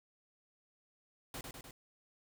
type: noise with echo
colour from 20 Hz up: pink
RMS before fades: -44 dBFS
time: 1.34-1.41 s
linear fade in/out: 2 ms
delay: 100 ms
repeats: 3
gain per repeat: -3 dB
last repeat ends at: 1.71 s
effects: none